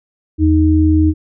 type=tone pair together; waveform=sine; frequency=82.41 / 311.1 Hz; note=E2 / D#4; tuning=0 / 0 cents; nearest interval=octave + major seventh; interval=2300 cents; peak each=-11 dBFS; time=0.38-1.14 s; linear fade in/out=50 ms; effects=none